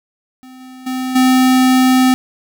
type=tone with level steps; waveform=square; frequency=257.3 Hz; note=C4; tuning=29 cents flat; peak=-36 / -34 / -19 / -9 dBFS; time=0.43-2.14 s; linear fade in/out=0 ms; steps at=0.6 / 0.86 / 1.15 s; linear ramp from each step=10 ms; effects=none